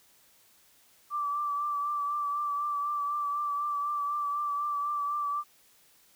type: tone with vibrato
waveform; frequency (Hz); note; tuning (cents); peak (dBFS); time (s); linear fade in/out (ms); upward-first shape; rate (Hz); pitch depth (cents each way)
sine; 1166; D6; -13; -28; 1.1-5.44; 50; triangle; 4; 33
effects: white hiss -62 dBFS RMS until 6.15 s